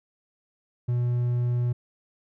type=tone; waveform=triangle; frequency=121.7 Hz; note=B2; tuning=25 cents flat; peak=-20 dBFS; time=0.88-1.73 s; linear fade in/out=10 ms; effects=none